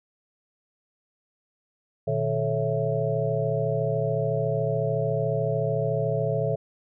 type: tone cluster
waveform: sine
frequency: 120.6 / 154.4 / 434.8 / 552 / 660 Hz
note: B2 / D#3 / A4 / C#5 / E5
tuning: -41 / -13 / -21 / -7 / +2 cents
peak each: -29 dBFS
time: 2.07-6.56 s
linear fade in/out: 10 ms
effects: none